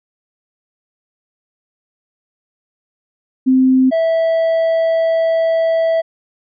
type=tone pair in turn; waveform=sine / triangle; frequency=260 / 655.2 Hz; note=C4 / E5; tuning=-11 / -11 cents; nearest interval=octave + major third; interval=1600 cents; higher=second; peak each=-8 / -10 dBFS; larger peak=first; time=3.46-3.91 / 3.91-6.02 s; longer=second; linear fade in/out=20 ms; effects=resampled to 11025 Hz